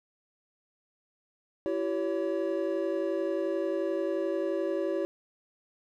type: tone cluster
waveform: triangle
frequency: 333.9 / 385.3 / 562 Hz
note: E4 / G4 / C#5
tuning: +22 / -30 / +24 cents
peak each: -30 dBFS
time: 1.66-5.05 s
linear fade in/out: 0 ms
effects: none